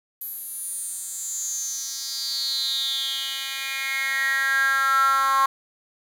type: tone with high-pass filter sweep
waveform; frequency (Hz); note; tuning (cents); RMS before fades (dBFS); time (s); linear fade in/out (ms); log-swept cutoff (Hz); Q
10% pulse; 270; C#4; -45; -25; 0.21-5.46; 5; 12000 to 1100; 7.9
effects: 8-bit